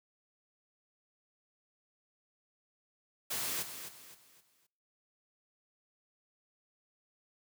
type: noise with echo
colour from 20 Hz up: white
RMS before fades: -36 dBFS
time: 3.3-3.63 s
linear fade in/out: 10 ms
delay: 260 ms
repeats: 4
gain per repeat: -9 dB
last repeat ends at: 4.67 s
effects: noise-tail reverb RT60 0.8 s tail -25 dB re dry + high-pass 80 Hz 12 dB/octave